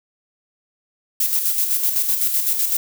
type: noise with tremolo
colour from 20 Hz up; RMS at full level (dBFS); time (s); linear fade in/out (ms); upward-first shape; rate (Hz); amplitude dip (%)
violet; -18; 1.2-2.77; 5; square; 7.9; 45
effects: none